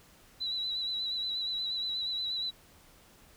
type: tone with vibrato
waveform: sine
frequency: 3951 Hz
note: B7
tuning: in tune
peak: -31 dBFS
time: 0.4-2.51 s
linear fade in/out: 20 ms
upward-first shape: sine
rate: 8.4 Hz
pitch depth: 37 cents each way
effects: pink hiss -59 dBFS RMS until 3.36 s